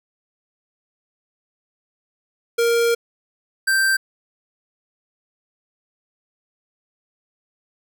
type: tone pair in turn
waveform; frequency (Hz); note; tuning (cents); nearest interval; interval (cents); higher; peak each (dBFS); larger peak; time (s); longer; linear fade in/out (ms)
square; 467.2 / 1567; A#4 / G6; +4 / -1; octave + major sixth; 2095; second; -16; neither; 2.58-2.95 / 3.67-3.97; first; 10
effects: none